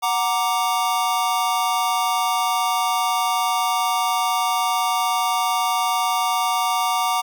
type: chord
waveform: square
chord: Gb augmented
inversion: none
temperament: equal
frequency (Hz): 740 / 932.3 / 1174.7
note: Gb5 / Bb5 / D6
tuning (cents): 0 / 0 / 0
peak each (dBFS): -24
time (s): 0.02-7.22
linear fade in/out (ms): 20
effects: none